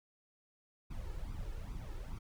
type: noise with flanger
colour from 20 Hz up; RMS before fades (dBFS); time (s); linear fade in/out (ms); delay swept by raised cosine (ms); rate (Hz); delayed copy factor
brown; -42; 0.9-2.19; 10; 0.82 to 2.32; 2.4; +0.75
effects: none